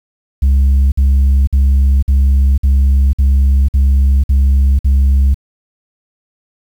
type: tone bursts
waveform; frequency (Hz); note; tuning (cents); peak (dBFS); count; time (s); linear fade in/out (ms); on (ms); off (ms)
sine; 67.9; C#2; -35; -4; 9; 0.42-5.344; 10; 500; 53
effects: tanh soft clip ceiling -6 dBFS + 7-bit